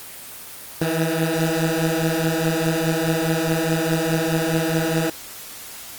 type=beating tone pair; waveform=15% pulse; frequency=159.4 / 164.2 Hz; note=D#3 / E3; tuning=+42 / -6 cents; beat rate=4.8 Hz; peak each=-16 / -15 dBFS; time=0.81-5.1 s; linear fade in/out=5 ms; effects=white hiss -37 dBFS RMS until 5.98 s + Opus 24 kbps